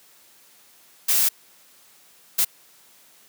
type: noise bursts at uneven times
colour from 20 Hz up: blue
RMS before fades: -19 dBFS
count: 2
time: 1.08-1.29 / 2.38-2.45 s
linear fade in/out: 10 ms
effects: white hiss -54 dBFS RMS until 3.28 s + high-pass 150 Hz 12 dB/octave